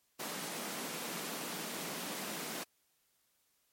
pink high-pass noise, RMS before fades -41 dBFS, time 0.19-2.64 s, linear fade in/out 10 ms, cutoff 160 Hz, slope 48 dB/octave, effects white hiss -75 dBFS RMS until 3.72 s + MP3 64 kbps

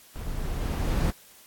brown noise with level ramp, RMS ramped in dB -35 to -22 dBFS, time 0.15-1.11 s, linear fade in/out 10 ms, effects white hiss -53 dBFS RMS until 1.46 s + AAC 64 kbps

